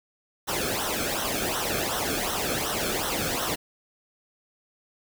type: noise with flanger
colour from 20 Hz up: pink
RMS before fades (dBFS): -28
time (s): 0.47-3.56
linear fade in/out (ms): 20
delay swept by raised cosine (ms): 0.42 to 1.06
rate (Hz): 2.7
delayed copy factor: -0.75
effects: none